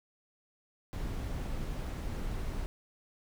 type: noise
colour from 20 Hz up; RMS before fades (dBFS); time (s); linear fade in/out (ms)
brown; -36; 0.93-2.66; 0
effects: none